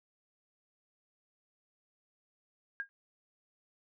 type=tone with exponential decay; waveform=sine; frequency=1621 Hz; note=G#6; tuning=42 cents flat; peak=-30 dBFS; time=2.8-2.89 s; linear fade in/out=0 ms; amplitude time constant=18 ms; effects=none